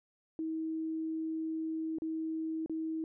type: tone with dropouts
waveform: sine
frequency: 319.9 Hz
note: D#4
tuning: 48 cents sharp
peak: -33 dBFS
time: 0.39-3.04 s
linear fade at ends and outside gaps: 1 ms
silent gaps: 1.985-2.02 / 2.661-2.696 s
effects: none